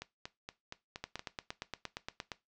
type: two click trains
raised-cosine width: 0.2 ms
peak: -21 / -24 dBFS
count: 12 / 6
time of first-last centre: 1.04-2.318 / 0.02-1.194 s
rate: 8.61 / 4.26 Hz
effects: noise-tail reverb RT60 0.2 s tail -17 dB re dry + low-pass 7000 Hz 12 dB/octave